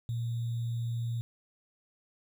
sine tone with sample-and-hold, 116.9 Hz, A#2, 5 cents sharp, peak -30 dBFS, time 0.09-1.21 s, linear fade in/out 0 ms, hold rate 3675 Hz, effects none

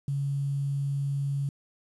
sine tone with quantisation, 140 Hz, C#3, 18 cents sharp, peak -26 dBFS, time 0.08-1.49 s, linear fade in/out 2 ms, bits 9, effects resampled to 24000 Hz

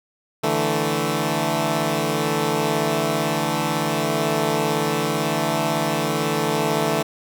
10% pulse chord, D suspended second, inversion none, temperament equal, 146.83 / 164.81 / 220 Hz, D3 / E3 / A3, 0 / 0 / 0 cents, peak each -16 dBFS, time 0.43-7.03 s, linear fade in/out 10 ms, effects none

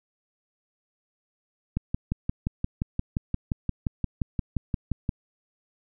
click train, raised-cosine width 5 ms, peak -13 dBFS, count 20, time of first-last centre 1.77-5.092 s, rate 5.72 Hz, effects none

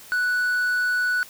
triangle tone, 1480 Hz, F#6, in tune, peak -18 dBFS, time 0.12-1.23 s, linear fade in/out 0 ms, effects white hiss -45 dBFS RMS until 1.29 s

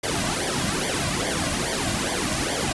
pink noise with flanger, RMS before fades -25 dBFS, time 0.03-2.73 s, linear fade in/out 10 ms, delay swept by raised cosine 0.74 to 2.34 ms, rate 2.4 Hz, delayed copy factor -0.8, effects resampled to 24000 Hz

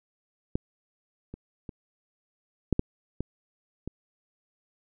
clicks, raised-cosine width 3 ms, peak -13 / -26 / -25 / -9 / -10 / -17 / -21 dBFS, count 7, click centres 0.555 / 1.34 / 1.692 / 2.727 / 2.794 / 3.206 / 3.876 s, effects none

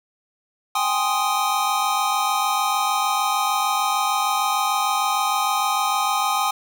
square chord, Ab major seventh, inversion third, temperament equal, 784 / 830.6 / 1046.5 / 1244.5 Hz, G5 / Ab5 / C6 / Eb6, 0 / 0 / 0 / 0 cents, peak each -26 / -26 / -27 / -24 dBFS, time 0.75-6.51 s, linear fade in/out 5 ms, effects 8-bit

